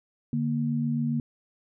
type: tone pair together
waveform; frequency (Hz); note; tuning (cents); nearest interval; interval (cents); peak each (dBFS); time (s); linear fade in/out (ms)
sine; 146.83 / 234.3; D3 / A#3; 0 / +9; minor sixth; 809; -28 / -26; 0.33-1.2; 2
effects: none